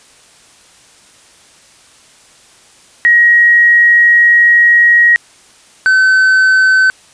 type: tone pair in turn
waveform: sine / triangle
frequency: 1894 / 1526 Hz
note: A#6 / G6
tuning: +27 / -47 cents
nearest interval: major third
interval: 374 cents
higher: first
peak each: -4 dBFS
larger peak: neither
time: 3.05-5.16 / 5.86-6.9 s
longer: first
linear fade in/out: 0 ms
effects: white hiss -44 dBFS RMS until 7.13 s + resampled to 22050 Hz